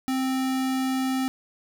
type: tone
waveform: square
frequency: 262 Hz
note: C4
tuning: 2 cents sharp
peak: -24 dBFS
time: 0.08-1.28 s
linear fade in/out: 0 ms
effects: none